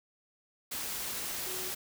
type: tone in noise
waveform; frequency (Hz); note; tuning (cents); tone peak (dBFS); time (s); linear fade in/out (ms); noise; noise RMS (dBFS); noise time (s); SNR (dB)
sine; 370; F#4; 0; -44; 1.46-1.71; 10; white; -37; 0.71-1.75; -10
effects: none